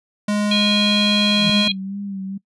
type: tone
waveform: square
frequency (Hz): 207.7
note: G#3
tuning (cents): 0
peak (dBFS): -18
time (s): 0.28-1.68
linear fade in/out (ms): 5
type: harmonic tone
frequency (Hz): 819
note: G#5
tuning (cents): -24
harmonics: 3 / 4 / 5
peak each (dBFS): -23 / -19 / -22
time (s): 0.51-1.72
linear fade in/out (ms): 5
type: tone with exponential growth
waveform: sine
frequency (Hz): 166.4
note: E3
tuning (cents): +17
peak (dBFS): -17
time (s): 1.27-1.5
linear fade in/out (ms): 2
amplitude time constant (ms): 49
type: tone with vibrato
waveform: sine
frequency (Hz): 196.3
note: G3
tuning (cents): +3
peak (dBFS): -25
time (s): 1.47-2.38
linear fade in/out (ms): 10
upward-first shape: sine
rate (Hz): 2.3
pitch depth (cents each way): 47
effects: noise-tail reverb RT60 0.1 s tail -22 dB re dry + resampled to 24000 Hz